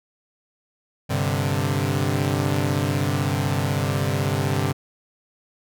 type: chord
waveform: sawtooth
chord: G suspended fourth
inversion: none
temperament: equal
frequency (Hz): 98 / 130.81 / 146.83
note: G2 / C3 / D3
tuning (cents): 0 / 0 / 0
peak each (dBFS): -21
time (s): 1.09-4.73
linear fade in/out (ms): 20
effects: none